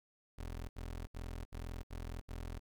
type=tone bursts; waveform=25% pulse; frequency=42.19 Hz; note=E1; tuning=41 cents sharp; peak=-38 dBFS; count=6; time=0.38-2.595 s; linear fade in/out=10 ms; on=310 ms; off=71 ms; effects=13-bit